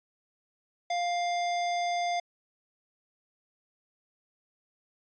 square tone, 700 Hz, F5, 4 cents sharp, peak -28 dBFS, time 0.9-2.2 s, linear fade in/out 5 ms, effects resampled to 16000 Hz

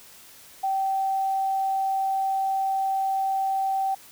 sine tone, 774 Hz, G5, 22 cents flat, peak -22 dBFS, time 0.63-3.95 s, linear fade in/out 10 ms, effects white hiss -49 dBFS RMS until 4.11 s

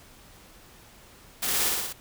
white noise with echo, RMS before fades -28 dBFS, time 1.42-1.69 s, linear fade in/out 10 ms, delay 60 ms, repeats 4, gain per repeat -2 dB, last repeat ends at 1.93 s, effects pink hiss -52 dBFS RMS until 2 s

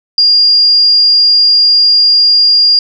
sine tone, 4817 Hz, D8, 43 cents sharp, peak -4 dBFS, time 0.18-2.79 s, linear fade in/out 2 ms, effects none

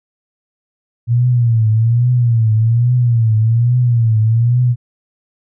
sine tone with vibrato, 116.54 Hz, A#2, in tune, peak -9 dBFS, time 1.07-4.76 s, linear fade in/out 50 ms, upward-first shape triangle, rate 1.2 Hz, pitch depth 130 cents each way, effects none

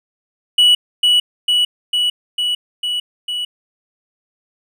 triangle tone with echo, 2942 Hz, F#7, 11 cents flat, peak -6 dBFS, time 0.58-0.75 s, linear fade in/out 5 ms, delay 450 ms, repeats 6, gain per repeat -2 dB, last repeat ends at 3.45 s, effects none

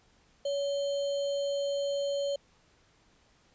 sine tone with sample-and-hold, 564 Hz, C#5, 30 cents sharp, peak -28 dBFS, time 0.45-2.36 s, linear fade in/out 5 ms, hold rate 3675 Hz, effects pink hiss -65 dBFS RMS until 3.54 s + resampled to 16000 Hz

